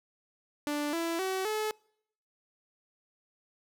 sawtooth tone with pitch steps, 293.7 / 333.5 / 378.7 / 430 Hz, D4 / E4 / F#4 / A4, 0 / +20 / +40 / -40 cents, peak -26 dBFS, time 0.67-1.71 s, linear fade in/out 0 ms, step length 260 ms, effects noise-tail reverb RT60 0.7 s tail -26 dB re dry

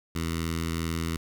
10% pulse tone with notch filter, 82.41 Hz, E2, in tune, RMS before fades -30 dBFS, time 0.15-1.17 s, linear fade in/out 5 ms, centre 600 Hz, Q 0.62, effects none

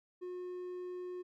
triangle tone, 361 Hz, F#4, 43 cents flat, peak -38 dBFS, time 0.21-1.23 s, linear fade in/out 20 ms, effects none

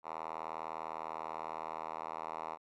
5% pulse tone with band-pass filter, 79.9 Hz, D#2, 47 cents sharp, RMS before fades -42 dBFS, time 0.03-2.58 s, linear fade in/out 50 ms, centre 1000 Hz, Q 2.4, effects none

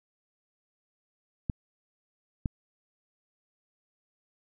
clicks, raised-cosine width 5 ms, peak -16 dBFS, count 2, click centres 1.498 / 2.458 s, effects none

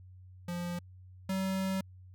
square tone pair in turn, 174.8 / 190.5 Hz, F3 / G3, +2 / -49 cents, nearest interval minor second, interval 149 cents, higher second, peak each -35 / -31 dBFS, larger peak second, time 0.48-0.79 / 1.29-1.81 s, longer second, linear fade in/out 5 ms, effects added 92 Hz sine -50 dBFS peak until 2.14 s

